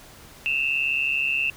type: tone pair together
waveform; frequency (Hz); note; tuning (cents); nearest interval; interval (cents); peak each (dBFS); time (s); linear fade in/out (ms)
sine; 2607 / 2746; E7 / F7; -20 / -30; minor second; 90; -24; 0.46-1.5; 0
effects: pink hiss -47 dBFS RMS until 1.56 s